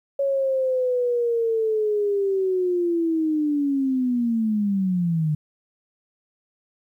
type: linear sweep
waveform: sine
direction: down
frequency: 557 to 149.1 Hz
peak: -19 dBFS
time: 0.19-5.35 s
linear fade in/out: 5 ms
effects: 10-bit